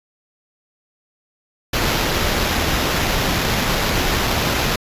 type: noise with sample-and-hold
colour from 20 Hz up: pink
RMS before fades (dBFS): -19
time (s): 1.73-4.76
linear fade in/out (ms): 5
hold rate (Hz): 8820
effects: resampled to 32000 Hz